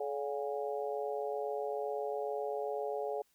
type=harmonic tone with a mistuned harmonic; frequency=142.3 Hz; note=C#3; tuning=46 cents sharp; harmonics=3 / 4 / 5 / 6; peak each=-37 / -39 / -41 / -43 dBFS; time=0-3.22 s; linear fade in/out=5 ms; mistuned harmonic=6; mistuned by=-72 cents; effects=white hiss -73 dBFS RMS until 3.34 s